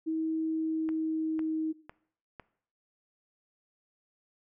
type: tone with pitch glide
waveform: sine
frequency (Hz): 319.7 to 316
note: D#4 to D#4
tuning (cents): +47 to +27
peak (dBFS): -28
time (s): 0.06-1.73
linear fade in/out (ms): 20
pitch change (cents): -20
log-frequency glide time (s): 0.37-1.62
type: click train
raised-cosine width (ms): 0.5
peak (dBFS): -28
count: 4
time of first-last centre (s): 0.89-2.398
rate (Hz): 1.99
effects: noise-tail reverb RT60 0.6 s tail -19 dB re dry